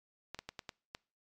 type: clicks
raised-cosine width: 0.2 ms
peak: -24 dBFS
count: 6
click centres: 0.346 / 0.39 / 0.49 / 0.592 / 0.692 / 0.949 s
effects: noise-tail reverb RT60 0.4 s tail -26 dB re dry + MP3 96 kbps